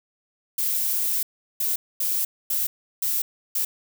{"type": "noise bursts at uneven times", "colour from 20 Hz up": "violet", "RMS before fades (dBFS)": -24, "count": 6, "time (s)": [[0.58, 1.23], [1.6, 1.76], [2, 2.25], [2.5, 2.67], [3.02, 3.22], [3.55, 3.65]], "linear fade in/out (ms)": 5, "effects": []}